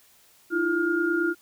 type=tone cluster; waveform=sine; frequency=312.7 / 342 / 1415 Hz; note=D#4 / F4 / F6; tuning=+9 / -36 / +22 cents; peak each=-29 / -24 / -26 dBFS; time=0.5-1.35 s; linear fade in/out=50 ms; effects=white hiss -58 dBFS RMS until 1.41 s